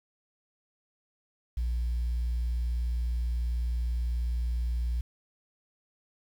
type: tone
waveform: sine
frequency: 59.3 Hz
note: A#1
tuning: 30 cents sharp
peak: -25 dBFS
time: 1.57-5.01 s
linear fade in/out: 5 ms
effects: tanh soft clip ceiling -24 dBFS + 9-bit